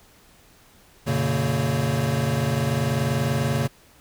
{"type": "tone cluster", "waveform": "square", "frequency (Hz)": [91.7, 121.4, 141.8, 227.3, 557], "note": ["F#2", "B2", "C#3", "A#3", "C#5"], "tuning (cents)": [-15, -29, 40, -43, 8], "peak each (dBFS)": [-33, -27, -25, -29, -33], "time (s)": [1.06, 3.68], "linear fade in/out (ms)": 20, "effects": ["pink hiss -54 dBFS RMS until 4 s"]}